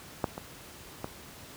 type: clicks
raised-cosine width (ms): 1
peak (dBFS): -12 / -22 / -19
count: 3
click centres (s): 0.242 / 0.379 / 1.044
effects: pink hiss -48 dBFS RMS until 1.56 s + high-pass 60 Hz 12 dB/octave